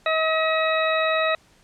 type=harmonic tone; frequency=638 Hz; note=D#5; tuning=43 cents sharp; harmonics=1 / 2 / 3 / 4 / 6; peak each=-22 / -25 / -27 / -28 / -30 dBFS; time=0.06-1.35 s; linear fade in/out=2 ms; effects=pink hiss -57 dBFS RMS until 1.63 s + low-pass 9000 Hz 12 dB/octave